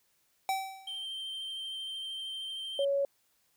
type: tone with exponential decay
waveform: square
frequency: 770 Hz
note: G5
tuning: 31 cents flat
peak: -27 dBFS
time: 0.49-1.05 s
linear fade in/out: 1 ms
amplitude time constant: 120 ms
type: tone with vibrato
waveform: triangle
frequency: 3136 Hz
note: G7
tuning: in tune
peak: -35 dBFS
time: 0.87-2.85 s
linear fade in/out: 5 ms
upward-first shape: sine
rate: 13 Hz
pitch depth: 14 cents each way
type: tone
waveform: sine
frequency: 558 Hz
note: C#5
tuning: 11 cents sharp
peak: -26 dBFS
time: 2.79-3.05 s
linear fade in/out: 2 ms
effects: white hiss -72 dBFS RMS until 3.56 s